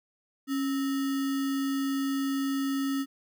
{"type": "tone with sample-and-hold", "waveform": "sine", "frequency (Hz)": 273.7, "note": "C#4", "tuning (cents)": -22, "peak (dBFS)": -26, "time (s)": [0.47, 3.06], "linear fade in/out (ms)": 50, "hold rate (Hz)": 1575, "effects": []}